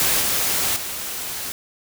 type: noise with level steps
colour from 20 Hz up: white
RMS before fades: -19 / -21 / -29 dBFS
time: 0-1.52 s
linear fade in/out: 0 ms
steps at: 0.2 / 0.76 s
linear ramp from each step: 5 ms
effects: none